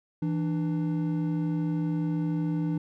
triangle tone pair together, 164.39 / 298.2 Hz, E3 / D4, -4 / +27 cents, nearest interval minor seventh, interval 1031 cents, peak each -25 / -28 dBFS, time 0.22-2.78 s, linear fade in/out 5 ms, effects none

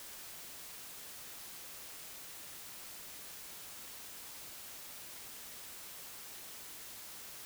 silence, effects white hiss -49 dBFS RMS until 7.45 s

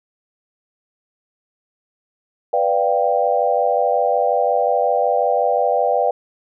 sine chord, G dominant seventh, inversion first, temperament equal, 493.9 / 587.3 / 698.5 / 784 Hz, B4 / D5 / F5 / G5, 0 / 0 / 0 / 0 cents, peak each -20 dBFS, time 2.53-6.11 s, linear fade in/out 5 ms, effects none

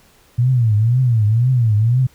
sine tone with vibrato, 116.54 Hz, A#2, in tune, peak -11 dBFS, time 0.38-2.07 s, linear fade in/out 10 ms, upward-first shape triangle, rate 2 Hz, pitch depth 220 cents each way, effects pink hiss -52 dBFS RMS until 2.14 s

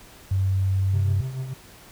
sine tone with pitch glide, 95.7 to 96.48 Hz, G2 to G2, -41 to -27 cents, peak -19 dBFS, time 0.31-1.21 s, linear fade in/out 5 ms, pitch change +14 cents, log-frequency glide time 0.7-1.07 s
triangle tone with tremolo, 130.81 Hz, C3, in tune, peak -23 dBFS, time 0.93-1.54 s, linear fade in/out 10 ms, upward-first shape triangle, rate 6.9 Hz, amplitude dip 65%
effects pink hiss -48 dBFS RMS until 1.91 s

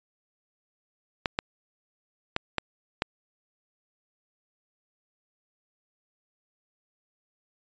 clicks, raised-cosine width 0.3 ms, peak -9 dBFS, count 5, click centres 1.258 / 1.389 / 2.364 / 2.583 / 3.021 s, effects resampled to 16000 Hz

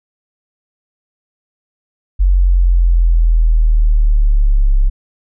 sine linear sweep, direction down, 46.25 to 33.47 Hz, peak -7 dBFS, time 2.19-4.9 s, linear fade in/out 20 ms, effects none

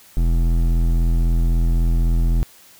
sine tone with hard clipping, 41.89 Hz, E1, 29 cents sharp, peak -16 dBFS, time 0.17-2.43 s, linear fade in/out 0 ms, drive 12 dB, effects white hiss -48 dBFS RMS until 2.79 s

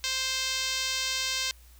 5% pulse tone with band-pass filter, 523.3 Hz, C5, in tune, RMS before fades -30 dBFS, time 0.04-1.51 s, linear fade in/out 0 ms, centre 4600 Hz, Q 0.63, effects added 60 Hz sine -51 dBFS peak until 1.79 s + white hiss -59 dBFS RMS until 1.79 s

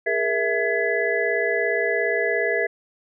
sine tone cluster, 411.9 / 469.1 / 658 / 1691 / 2004 Hz, G#4 / A#4 / E5 / G#6 / B6, -14 / +11 / -3 / +31 / +25 cents, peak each -26 dBFS, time 0.06-2.67 s, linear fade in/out 10 ms, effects none

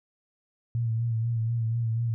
sine tone with vibrato, 114.9 Hz, A#2, 25 cents flat, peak -24 dBFS, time 0.75-2.14 s, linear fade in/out 0 ms, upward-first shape sine, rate 4.1 Hz, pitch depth 46 cents each way, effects none

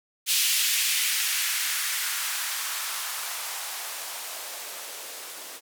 violet noise with band-pass filter sweep, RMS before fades -29 dBFS, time 0.26-5.61 s, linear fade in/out 50 ms, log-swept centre 2900 to 380 Hz, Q 1.4, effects none

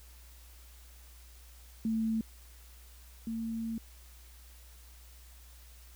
sine tone pair in turn, 222.6 / 226.1 Hz, A3 / A3, +20 / +47 cents, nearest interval unison, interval 27 cents, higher second, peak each -28 / -33 dBFS, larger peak first, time 1.85-2.21 / 3.27-3.78 s, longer second, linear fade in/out 2 ms, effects added 60 Hz sine -52 dBFS peak until 5.95 s + white hiss -59 dBFS RMS until 5.95 s

